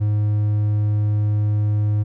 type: tone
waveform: triangle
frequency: 104.9 Hz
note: G#2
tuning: 18 cents sharp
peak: -14 dBFS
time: 0-2.04 s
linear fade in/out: 20 ms
effects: none